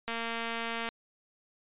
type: click train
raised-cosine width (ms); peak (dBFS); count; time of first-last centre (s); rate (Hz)
0.3; -19; 187; 0.08-0.889; 230
effects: resampled to 8000 Hz

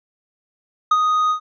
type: tone with ADSR envelope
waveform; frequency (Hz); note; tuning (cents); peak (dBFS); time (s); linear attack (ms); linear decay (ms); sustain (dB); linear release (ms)
triangle; 1245; D#6; +1; -8; 0.91-1.4; 6; 42; -5; 95
effects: resampled to 16000 Hz

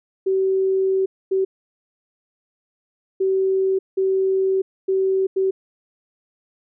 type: tone bursts at uneven times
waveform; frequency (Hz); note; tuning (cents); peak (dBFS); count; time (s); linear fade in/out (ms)
sine; 382.3; G4; -43; -16; 6; 0.26-1.06 / 1.31-1.45 / 3.2-3.79 / 3.97-4.62 / 4.88-5.27 / 5.36-5.51; 10
effects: none

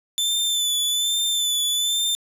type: tone with vibrato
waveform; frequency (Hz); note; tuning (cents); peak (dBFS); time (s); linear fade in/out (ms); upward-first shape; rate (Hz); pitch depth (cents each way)
sawtooth; 3520; A7; 0; -17; 0.18-2.15; 0; sine; 1.2; 34
effects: resampled to 32000 Hz + 8-bit

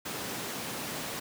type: high-pass noise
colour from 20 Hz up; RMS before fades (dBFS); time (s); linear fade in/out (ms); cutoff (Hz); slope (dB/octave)
pink; -37; 0.05-1.2; 10; 170; 12
effects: none

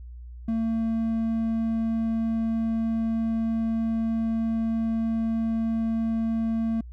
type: tone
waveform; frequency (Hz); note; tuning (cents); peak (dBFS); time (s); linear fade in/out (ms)
triangle; 225.8; A3; +45; -21; 0.48-6.81; 5
effects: added 60 Hz sine -38 dBFS peak until 6.92 s

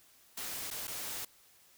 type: noise with dropouts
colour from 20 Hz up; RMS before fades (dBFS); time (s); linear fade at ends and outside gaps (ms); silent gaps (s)
white; -40; 0.37-1.25; 5; 0.704-0.71 / 0.872-0.878
effects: white hiss -63 dBFS RMS until 1.77 s

